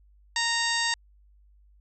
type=harmonic tone with a mistuned harmonic; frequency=928 Hz; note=A#5; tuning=8 cents flat; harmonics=1 / 2 / 3 / 4 / 5 / 6 / 7 / 8 / 9; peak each=-32 / -28 / -35 / -32 / -31 / -37 / -37 / -37 / -40 dBFS; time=0.36-0.94 s; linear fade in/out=2 ms; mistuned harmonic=9; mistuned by=-68 cents; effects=added 50 Hz sine -55 dBFS peak until 1.8 s